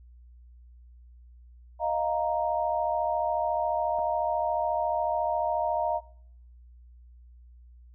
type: chord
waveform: sine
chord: Eb suspended second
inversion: none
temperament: equal with one note detuned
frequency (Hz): 622.3 / 696.4 / 932.3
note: Eb5 / F5 / Bb5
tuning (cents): 0 / -5 / 0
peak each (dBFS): -29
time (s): 1.79-6.01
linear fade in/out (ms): 50
type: clicks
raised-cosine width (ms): 1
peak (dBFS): -34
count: 2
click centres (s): 3.986 / 3.994
effects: noise-tail reverb RT60 0.7 s tail -23 dB re dry + added 60 Hz sine -49 dBFS peak until 7.94 s